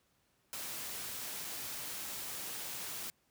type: noise with dropouts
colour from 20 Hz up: white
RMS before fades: -42 dBFS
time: 0.53-3.1 s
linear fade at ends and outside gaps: 0 ms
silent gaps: 1.445-1.449 s
effects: pink hiss -74 dBFS RMS until 3.3 s + high-pass 60 Hz 12 dB/octave